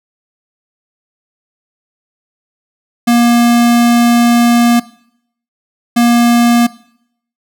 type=tone bursts at uneven times; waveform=square; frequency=237.3 Hz; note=A#3; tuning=31 cents sharp; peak=-7 dBFS; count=2; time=3.07-4.8 / 5.96-6.67 s; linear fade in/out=10 ms; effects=noise-tail reverb RT60 0.7 s tail -20 dB re dry